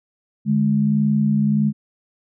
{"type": "tone pair together", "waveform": "sine", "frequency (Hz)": [148.49, 210], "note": ["D3", "G#3"], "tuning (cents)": [19, 19], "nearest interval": "tritone", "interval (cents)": 600, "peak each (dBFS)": [-20, -16], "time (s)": [0.45, 1.73], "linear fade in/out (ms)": 50, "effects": []}